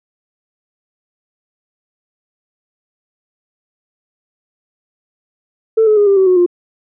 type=tone with pitch steps; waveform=sine; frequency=444.7 / 427.8 / 411.6 / 396 / 380.9 / 366.5 / 352.6 Hz; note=A4 / A4 / G#4 / G4 / G4 / F#4 / F4; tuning=+18 / -49 / -16 / +18 / -50 / -16 / +17 cents; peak=-6 dBFS; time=5.77-6.463 s; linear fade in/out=10 ms; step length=99 ms; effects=tanh soft clip ceiling -3 dBFS